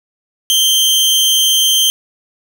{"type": "tone with amplitude modulation", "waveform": "sawtooth", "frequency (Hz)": 3136, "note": "G7", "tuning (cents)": 0, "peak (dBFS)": -4, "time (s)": [0.5, 1.9], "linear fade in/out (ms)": 0, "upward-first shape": "sine", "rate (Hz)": 226, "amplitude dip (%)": 50, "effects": []}